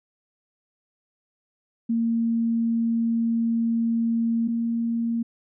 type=tone pair in turn; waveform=sine; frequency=230 / 231.6 Hz; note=A#3 / A#3; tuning=-23 / -11 cents; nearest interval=unison; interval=12 cents; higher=second; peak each=-20 / -22 dBFS; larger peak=first; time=1.89-4.48 / 4.48-5.23 s; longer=first; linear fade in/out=10 ms; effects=none